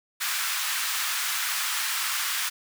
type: high-pass noise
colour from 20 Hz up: pink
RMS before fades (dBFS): -28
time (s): 0.2-2.5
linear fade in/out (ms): 20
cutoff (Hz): 1200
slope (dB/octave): 24
effects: none